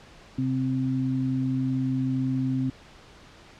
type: tone pair together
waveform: sine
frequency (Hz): 130.7 / 261.4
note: C3 / C4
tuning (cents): -1 / -1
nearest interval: octave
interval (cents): 1200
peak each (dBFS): -27 / -25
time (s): 0.38-2.7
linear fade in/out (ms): 5
effects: pink hiss -50 dBFS RMS until 3.59 s + low-pass 5000 Hz 12 dB/octave